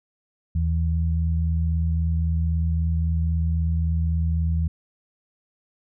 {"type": "tone pair together", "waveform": "sine", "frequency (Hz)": [79.4, 163.17], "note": ["D#2", "E3"], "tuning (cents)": [36, -17], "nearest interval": "octave", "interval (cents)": 1247, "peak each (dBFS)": [-20, -27], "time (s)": [0.55, 4.68], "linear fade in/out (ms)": 5, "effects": []}